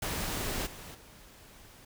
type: noise with level steps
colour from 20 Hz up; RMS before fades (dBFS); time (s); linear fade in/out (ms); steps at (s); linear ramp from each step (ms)
pink; -34 / -46 / -54; 0.02-1.85; 5; 0.66 / 0.94; 10
effects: none